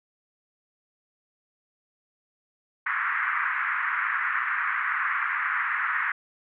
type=band-pass noise; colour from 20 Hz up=white; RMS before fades=-27 dBFS; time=2.86-6.12 s; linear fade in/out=5 ms; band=1100 to 2000 Hz; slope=48 dB/octave; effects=none